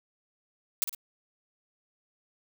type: noise with echo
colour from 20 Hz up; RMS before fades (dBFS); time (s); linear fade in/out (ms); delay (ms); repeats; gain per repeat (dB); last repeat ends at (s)
blue; -25; 0.82-0.84; 0; 54; 2; -8; 0.948
effects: none